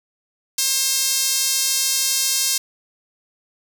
sawtooth tone with high-pass filter, 533 Hz, C5, 32 cents sharp, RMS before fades -20 dBFS, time 0.58-2.58 s, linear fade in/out 5 ms, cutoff 5500 Hz, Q 1.2, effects none

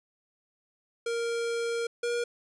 square tone pair in turn, 466.2 / 476 Hz, A#4 / A#4, 0 / +36 cents, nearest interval unison, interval 36 cents, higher second, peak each -29 / -28 dBFS, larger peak second, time 1.06-1.87 / 2.03-2.24 s, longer first, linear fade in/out 5 ms, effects resampled to 22050 Hz

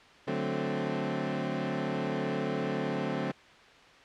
20% pulse chord, D dominant seventh, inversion none, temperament equal, 146.83 / 185 / 220 / 261.6 Hz, D3 / F#3 / A3 / C4, 0 / 0 / 0 / 0 cents, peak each -31 / -31 / -31 / -30 dBFS, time 0.27-3.32 s, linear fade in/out 10 ms, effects white hiss -54 dBFS RMS until 4.04 s + low-pass 3000 Hz 12 dB/octave

